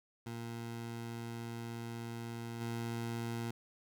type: tone with level steps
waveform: 20% pulse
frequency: 116.54 Hz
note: A#2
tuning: in tune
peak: -36 / -32 dBFS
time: 0.26-3.51 s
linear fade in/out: 5 ms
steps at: 2.6 s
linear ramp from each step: 20 ms
effects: none